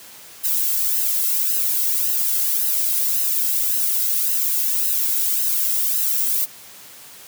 violet noise with flanger, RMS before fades -20 dBFS, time 0.43-6.46 s, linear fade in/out 20 ms, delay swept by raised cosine 0.86 to 1.72 ms, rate 1.8 Hz, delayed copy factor -0.8, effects white hiss -42 dBFS RMS until 7.27 s + high-pass 80 Hz 12 dB/octave

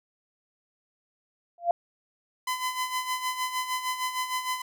sine tone with exponential growth, 690 Hz, F5, 21 cents flat, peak -15 dBFS, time 1.58-1.71 s, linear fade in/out 2 ms, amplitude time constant 28 ms
sawtooth tone with tremolo, 1015 Hz, B5, 47 cents sharp, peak -22 dBFS, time 2.47-4.62 s, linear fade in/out 5 ms, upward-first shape sine, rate 6.5 Hz, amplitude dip 65%
effects none

